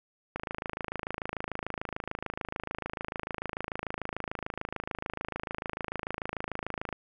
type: click train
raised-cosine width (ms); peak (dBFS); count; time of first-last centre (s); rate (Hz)
0.5; -18; 177; 0.36-6.927; 26.8
effects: none